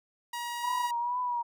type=tone; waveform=sawtooth; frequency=954 Hz; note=A#5; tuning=40 cents sharp; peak=-30 dBFS; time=0.33-0.91 s; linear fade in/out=5 ms
type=tone with vibrato; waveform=sine; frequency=970 Hz; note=B5; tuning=31 cents flat; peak=-28 dBFS; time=0.63-1.43 s; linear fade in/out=20 ms; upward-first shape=triangle; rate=2.2 Hz; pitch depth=58 cents each way
effects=none